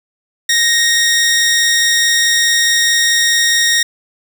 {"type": "tone with amplitude modulation", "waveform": "15% pulse", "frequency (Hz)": 1864.7, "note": "A#6", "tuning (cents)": 0, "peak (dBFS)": -3, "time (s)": [0.49, 3.83], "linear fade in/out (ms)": 5, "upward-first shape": "sine", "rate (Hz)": 266, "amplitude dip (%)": 25, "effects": []}